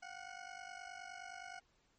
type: ring-modulated tone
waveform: 20% pulse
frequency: 733 Hz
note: F#5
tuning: 16 cents flat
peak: -40 dBFS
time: 0.02-1.6 s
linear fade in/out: 10 ms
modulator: 24.8 Hz
effects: pink hiss -75 dBFS RMS until 1.98 s + MP3 32 kbps